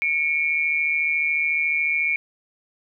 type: tone pair together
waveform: sine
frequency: 2217 / 2371 Hz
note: C#7 / D7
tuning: 0 / +16 cents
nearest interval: minor second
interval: 116 cents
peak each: -22 dBFS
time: 0.02-2.16 s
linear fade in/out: 0 ms
effects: none